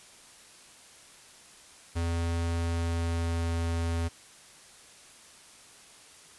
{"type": "tone with pitch glide", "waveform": "square", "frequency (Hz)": [84.3, 83.77], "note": ["E2", "E2"], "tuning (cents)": [39, 28], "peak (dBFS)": -28, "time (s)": [1.95, 4.09], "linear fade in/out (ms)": 20, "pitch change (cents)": -11, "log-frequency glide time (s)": [2.55, 3.52], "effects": ["white hiss -53 dBFS RMS until 6.38 s", "resampled to 24000 Hz"]}